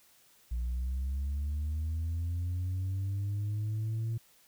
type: linear sweep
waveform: sine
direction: up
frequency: 58.1 to 114.7 Hz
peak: -28 dBFS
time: 0.51-4.18 s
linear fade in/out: 10 ms
effects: tanh soft clip ceiling -29 dBFS + white hiss -63 dBFS RMS until 4.47 s